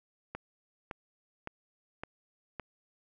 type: click train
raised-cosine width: 0.5 ms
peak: -23 dBFS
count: 5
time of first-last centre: 0.35-2.597 s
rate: 1.78 Hz
effects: none